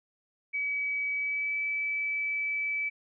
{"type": "tone with pitch glide", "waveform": "sine", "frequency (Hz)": [2279, 2303], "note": ["C#7", "D7"], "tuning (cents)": [47, -34], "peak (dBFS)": -28, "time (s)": [0.53, 2.9], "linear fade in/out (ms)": 20, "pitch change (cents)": 19, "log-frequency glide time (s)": [1.14, 1.57], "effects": []}